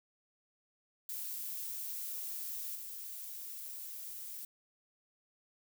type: noise with level steps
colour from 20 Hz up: violet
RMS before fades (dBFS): -41 / -45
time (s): 1.09-4.45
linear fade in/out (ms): 2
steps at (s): 2.75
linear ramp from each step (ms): 5
effects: none